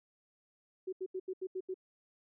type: tone bursts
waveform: sine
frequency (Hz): 374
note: F#4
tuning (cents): +19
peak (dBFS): -35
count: 7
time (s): 0.87-1.743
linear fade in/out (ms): 10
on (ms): 57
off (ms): 79
effects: none